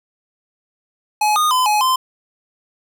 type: tone with pitch steps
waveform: square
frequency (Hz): 846 / 1230 / 1016 / 843 / 1034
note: G#5 / D#6 / B5 / G#5 / C6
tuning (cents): +32 / -20 / +49 / +26 / -21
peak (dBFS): -14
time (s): 1.21-1.96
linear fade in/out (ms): 5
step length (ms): 150
effects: none